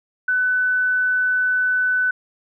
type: tone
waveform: sine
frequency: 1500 Hz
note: F#6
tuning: 23 cents sharp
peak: -16 dBFS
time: 0.28-2.11 s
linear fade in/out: 5 ms
effects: none